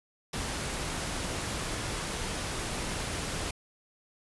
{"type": "noise", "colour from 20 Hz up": "pink", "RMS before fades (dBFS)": -34, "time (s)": [0.33, 3.51], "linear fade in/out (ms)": 5, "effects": ["resampled to 24000 Hz"]}